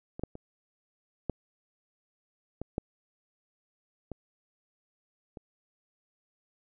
clicks, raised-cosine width 2 ms, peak -26 / -18 / -29 / -16 / -22 / -16 / -24 / -29 dBFS, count 8, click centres 0.195 / 0.236 / 0.354 / 1.297 / 2.616 / 2.781 / 4.117 / 5.372 s, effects none

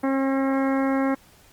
harmonic tone, 269.6 Hz, C#4, 48 cents flat, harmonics 1 / 2 / 3 / 4 / 5 / 6 / 7 / 8, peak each -21 / -27 / -31 / -33 / -35 / -37 / -38 / -39 dBFS, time 0.03-1.15 s, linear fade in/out 10 ms, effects pink hiss -54 dBFS RMS until 1.52 s + Opus 24 kbps

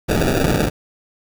white noise with sample-and-hold, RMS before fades -17 dBFS, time 0.08-0.7 s, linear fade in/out 20 ms, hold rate 1050 Hz, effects none

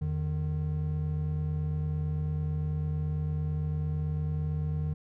triangle tone pair together, 83.33 / 152.3 Hz, E2 / D#3, +19 / -37 cents, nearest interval minor seventh, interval 1044 cents, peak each -30 / -28 dBFS, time 0.01-4.94 s, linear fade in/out 10 ms, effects none

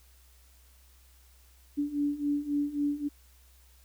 sine beating tone pair, 287.1 / 290.8 Hz, D4 / D4, -39 / -17 cents, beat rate 3.7 Hz, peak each -32 / -29 dBFS, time 1.77-3.09 s, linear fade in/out 20 ms, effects added 63 Hz sine -57 dBFS peak until 3.84 s + white hiss -63 dBFS RMS until 3.84 s

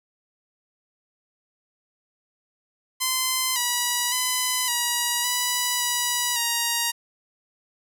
5% pulse tone with pitch steps, 1032 / 971 / 1009 / 961 / 983 / 975 / 940 Hz, C6 / B5 / B5 / B5 / B5 / B5 / A#5, -24 / -30 / +37 / -48 / -8 / -23 / +14 cents, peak -10 dBFS, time 3-6.92 s, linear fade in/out 20 ms, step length 560 ms, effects none

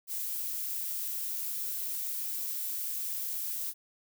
violet noise, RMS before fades -35 dBFS, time 0.07-3.74 s, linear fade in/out 50 ms, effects none

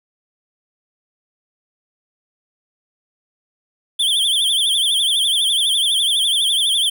square tone with vibrato, 3322 Hz, G#7, in tune, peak -15 dBFS, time 3.99-6.9 s, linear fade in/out 10 ms, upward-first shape triangle, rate 12 Hz, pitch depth 150 cents each way, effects none

